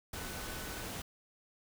sine tone in noise, 1499 Hz, F#6, 22 cents sharp, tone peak -51 dBFS, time 0.16-0.83 s, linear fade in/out 5 ms, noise pink, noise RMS -42 dBFS, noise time 0.13-1.02 s, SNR -12 dB, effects none

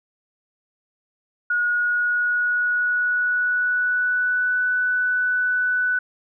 sine tone with pitch glide, 1447 to 1491.1 Hz, F#6 to F#6, -39 to +13 cents, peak -18 dBFS, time 1.5-5.99 s, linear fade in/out 5 ms, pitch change +52 cents, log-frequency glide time 1.69-4.64 s, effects none

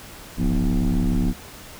sine tone with frequency modulation, 105.1 Hz, G#2, 21 cents sharp, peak -15 dBFS, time 0.37-1.34 s, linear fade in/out 50 ms, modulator 66.8 Hz, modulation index 2.6, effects tanh soft clip ceiling -16 dBFS + pink hiss -41 dBFS RMS until 1.79 s

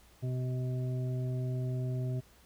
harmonic tone, 127.2 Hz, C3, 48 cents flat, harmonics 1 / 2 / 3 / 5, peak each -31 / -44 / -44 / -47 dBFS, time 0.22-2.21 s, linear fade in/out 20 ms, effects added 60 Hz sine -62 dBFS peak until 2.45 s + pink hiss -62 dBFS RMS until 2.45 s

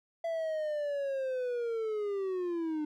triangle linear sweep, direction down, 670 to 298.5 Hz, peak -29 dBFS, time 0.24-2.85 s, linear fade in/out 5 ms, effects none

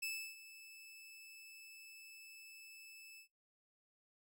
sawtooth tone with ADSR envelope, 2624 Hz, E7, 9 cents flat, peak -35 dBFS, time 0.02-3.28 s, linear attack 11 ms, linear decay 320 ms, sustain -16 dB, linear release 90 ms, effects noise-tail reverb RT60 0.3 s tail -25 dB re dry

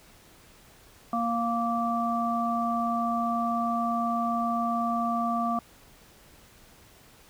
harmonic tone, 233.1 Hz, A#3, in tune, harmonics 1 / 3 / 5, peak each -29 / -29 / -29 dBFS, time 1.13-5.59 s, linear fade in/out 2 ms, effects pink hiss -55 dBFS RMS until 7.29 s

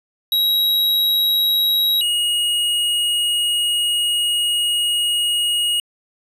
square tone pair in turn, 3845 / 2880 Hz, B7 / F#7, -47 / -47 cents, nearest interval perfect fourth, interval 500 cents, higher first, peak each -15 / -17 dBFS, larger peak first, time 0.32-2.01 / 2.01-5.8 s, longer second, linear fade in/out 2 ms, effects resampled to 32000 Hz

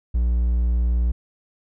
triangle tone, 59.4 Hz, A#1, 33 cents sharp, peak -15 dBFS, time 0.14-1.12 s, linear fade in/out 10 ms, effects none

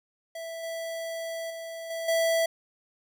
square tone with level steps, 659.3 Hz, E5, in tune, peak -36 / -33 / -37 / -32 / -23 dBFS, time 0.35-2.46 s, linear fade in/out 5 ms, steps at 0.63 / 1.5 / 1.9 / 2.08 s, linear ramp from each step 5 ms, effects none

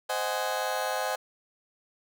30% pulse chord, Ab dominant seventh, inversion first, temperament just, 519.1 / 623 / 747.5 / 830.6 Hz, C5 / Eb5 / Gb5 / Ab5, -14 / +2 / +17 / 0 cents, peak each -31 dBFS, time 0.09-1.16 s, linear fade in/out 10 ms, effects none

